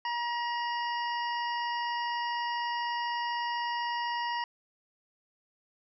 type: harmonic tone with a mistuned harmonic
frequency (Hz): 952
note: A#5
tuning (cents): +36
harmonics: 1 / 2 / 3 / 5 / 6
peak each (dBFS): -31 / -37 / -41 / -45 / -47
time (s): 0.05-4.44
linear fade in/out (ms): 2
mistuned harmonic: 6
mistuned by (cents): -96
effects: none